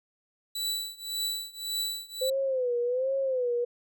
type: tone with tremolo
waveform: sawtooth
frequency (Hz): 3951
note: B7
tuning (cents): 0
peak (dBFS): -24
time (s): 0.55-2.3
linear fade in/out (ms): 5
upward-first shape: triangle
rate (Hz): 1.8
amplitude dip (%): 95
type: tone with vibrato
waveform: sine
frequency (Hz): 510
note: C5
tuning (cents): -44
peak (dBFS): -25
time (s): 2.21-3.65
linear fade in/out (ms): 10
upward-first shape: sine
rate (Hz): 1.3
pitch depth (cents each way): 110
effects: none